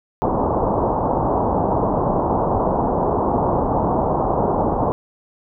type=low-pass noise; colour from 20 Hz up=white; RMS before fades=-19 dBFS; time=0.22-4.92 s; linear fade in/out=0 ms; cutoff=990 Hz; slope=48 dB/octave; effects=none